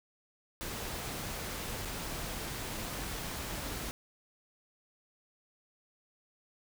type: noise with dropouts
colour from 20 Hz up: pink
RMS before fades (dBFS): -39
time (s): 0.61-3.91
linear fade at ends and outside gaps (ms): 0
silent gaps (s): 1.85-1.855
effects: none